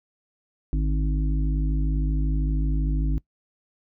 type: harmonic tone with a mistuned harmonic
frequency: 52.7 Hz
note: G#1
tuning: 26 cents sharp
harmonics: 1 / 3 / 5 / 6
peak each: -21 / -29 / -33 / -37 dBFS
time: 0.73-3.18 s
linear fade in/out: 0 ms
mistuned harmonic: 3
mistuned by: -86 cents
effects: noise-tail reverb RT60 0.1 s tail -21 dB re dry